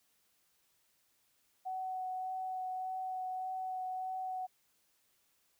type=tone with vibrato; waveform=sine; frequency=747 Hz; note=F#5; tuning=16 cents sharp; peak=-36 dBFS; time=1.65-4.47 s; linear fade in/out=20 ms; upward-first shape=sine; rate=1.7 Hz; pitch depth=10 cents each way; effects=white hiss -74 dBFS RMS until 5.59 s